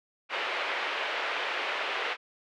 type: band-pass noise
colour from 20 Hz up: white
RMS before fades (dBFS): -32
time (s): 0.29-2.17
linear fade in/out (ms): 50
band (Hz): 420 to 2900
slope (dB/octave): 24
effects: none